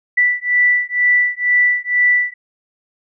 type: beating tone pair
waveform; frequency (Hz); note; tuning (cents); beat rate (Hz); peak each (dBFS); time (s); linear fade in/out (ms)
sine; 1969 / 1971.1; B6 / B6; -6 / -4; 2.1; -15; 0.17-2.34; 10
effects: none